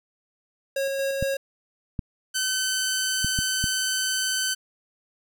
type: tone with tremolo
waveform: square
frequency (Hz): 546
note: C#5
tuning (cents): -26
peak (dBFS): -24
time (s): 0.76-1.37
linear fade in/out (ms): 5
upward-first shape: square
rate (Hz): 4.3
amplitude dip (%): 25
type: clicks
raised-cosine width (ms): 5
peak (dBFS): -15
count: 5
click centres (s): 1.226 / 1.992 / 3.246 / 3.389 / 3.641
type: tone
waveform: 10% pulse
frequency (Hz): 1526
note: G6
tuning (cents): -47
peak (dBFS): -15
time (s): 2.34-4.55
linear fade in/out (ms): 20
effects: none